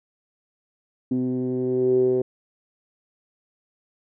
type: tone with low-pass filter sweep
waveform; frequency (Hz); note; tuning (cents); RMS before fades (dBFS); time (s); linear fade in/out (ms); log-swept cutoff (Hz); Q
10% pulse; 127; B2; +49; -22; 1.11-2.22; 5; 280 to 420; 8.6
effects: none